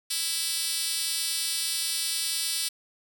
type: tone with high-pass filter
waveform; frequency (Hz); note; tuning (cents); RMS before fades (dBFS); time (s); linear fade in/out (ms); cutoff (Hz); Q
5% pulse; 329.6; E4; 0; -29; 0.1-2.69; 10; 5600; 1.5
effects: none